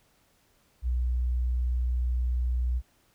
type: tone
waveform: sine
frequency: 61.4 Hz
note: B1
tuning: 9 cents flat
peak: -24 dBFS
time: 0.82-2.82 s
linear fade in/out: 50 ms
effects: pink hiss -66 dBFS RMS until 3.14 s

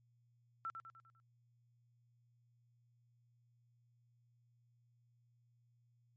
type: tone with echo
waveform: sine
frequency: 1338 Hz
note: E6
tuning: 25 cents sharp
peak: -39 dBFS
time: 0.65-0.7 s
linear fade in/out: 0 ms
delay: 100 ms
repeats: 5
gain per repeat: -6 dB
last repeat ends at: 1.2 s
effects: added 119 Hz sine -70 dBFS peak until 6.16 s + MP3 32 kbps

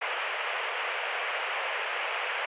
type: band-pass noise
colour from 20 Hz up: white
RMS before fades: -32 dBFS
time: 0.01-2.46 s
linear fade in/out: 10 ms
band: 450 to 2900 Hz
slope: 48 dB/octave
effects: resampled to 8000 Hz

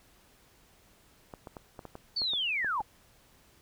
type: clicks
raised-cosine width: 1 ms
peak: -28 dBFS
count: 10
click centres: 1.338 / 1.472 / 1.568 / 1.792 / 1.853 / 1.954 / 2.218 / 2.335 / 2.646 / 2.805 s
type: linear sweep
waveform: sine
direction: down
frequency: 4600 to 760 Hz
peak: -28 dBFS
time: 2.16-2.82 s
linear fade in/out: 10 ms
effects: pink hiss -62 dBFS RMS until 3.61 s

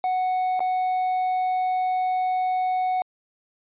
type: tone with dropouts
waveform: triangle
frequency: 740 Hz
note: F#5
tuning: in tune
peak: -19 dBFS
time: 0.04-3.02 s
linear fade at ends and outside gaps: 1 ms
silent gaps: 0.594-0.604 s
effects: resampled to 8000 Hz

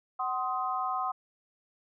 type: chord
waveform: sine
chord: C diminished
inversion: second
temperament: just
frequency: 753.5 / 1046.5 / 1255.8 Hz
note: Gb5 / C6 / Eb6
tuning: +31 / 0 / +16 cents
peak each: -33 dBFS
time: 0.19-1.12 s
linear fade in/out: 10 ms
effects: none

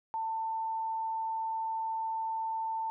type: tone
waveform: sine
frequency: 893 Hz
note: A5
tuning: 25 cents sharp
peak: -31 dBFS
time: 0.14-2.9 s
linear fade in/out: 0 ms
effects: none

